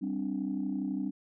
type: chord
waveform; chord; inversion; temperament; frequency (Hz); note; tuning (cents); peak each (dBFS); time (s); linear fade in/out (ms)
sine; G suspended fourth; none; equal; 196 / 261.6 / 293.7; G3 / C4 / D4; 0 / 0 / 0; -34; 0.01-1.11; 20
effects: tanh soft clip ceiling -23 dBFS